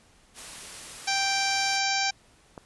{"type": "noise", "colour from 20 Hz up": "white", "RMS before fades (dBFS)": -41, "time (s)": [0.34, 1.81], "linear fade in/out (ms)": 50}
{"type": "harmonic tone", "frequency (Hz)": 784, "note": "G5", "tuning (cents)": 0, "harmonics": [1, 2, 3, 4, 5, 6, 7, 8, 9], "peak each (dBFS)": [-29, -32, -30, -38, -35, -33, -32, -35, -39], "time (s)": [1.07, 2.11], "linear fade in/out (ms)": 10}
{"type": "click", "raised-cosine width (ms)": 1, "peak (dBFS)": -25, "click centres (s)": 2.578}
{"effects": ["pink hiss -59 dBFS RMS until 2.65 s", "resampled to 24000 Hz"]}